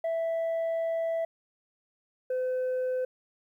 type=tone pair in turn; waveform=sine; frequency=659.3 / 509.9 Hz; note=E5 / C5; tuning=0 / -45 cents; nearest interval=major third; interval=445 cents; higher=first; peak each=-24 dBFS; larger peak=neither; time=0.04-1.25 / 2.3-3.05 s; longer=first; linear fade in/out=5 ms; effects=tanh soft clip ceiling -26 dBFS + 11-bit